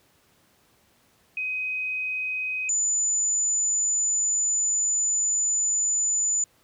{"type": "tone pair in turn", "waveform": "sine", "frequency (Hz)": [2516, 7002], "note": ["D#7", "A8"], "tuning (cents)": [19, -9], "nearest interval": "octave + tritone", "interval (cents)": 1772, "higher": "second", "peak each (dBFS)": [-26, -21], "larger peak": "second", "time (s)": [[1.37, 2.69], [2.69, 6.44]], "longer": "second", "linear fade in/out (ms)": 2, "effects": ["pink hiss -62 dBFS RMS until 6.63 s", "high-pass 80 Hz 12 dB/octave"]}